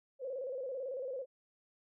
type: tone with vibrato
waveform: sine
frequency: 523.3 Hz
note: C5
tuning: in tune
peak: -37 dBFS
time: 0.19-1.26 s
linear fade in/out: 50 ms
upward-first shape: square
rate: 18 Hz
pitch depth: 81 cents each way
effects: none